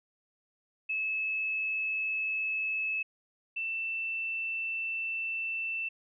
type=tone pair in turn; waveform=sine; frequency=2597 / 2670 Hz; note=E7 / E7; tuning=-26 / +22 cents; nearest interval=unison; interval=48 cents; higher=second; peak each=-29 / -31 dBFS; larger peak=first; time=0.89-3.03 / 3.56-5.89 s; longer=second; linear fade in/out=10 ms; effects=none